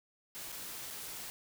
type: noise with dropouts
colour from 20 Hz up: white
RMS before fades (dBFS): -44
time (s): 0.35-1.3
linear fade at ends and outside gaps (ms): 0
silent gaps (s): 0.52-0.524 / 0.903-0.907
effects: none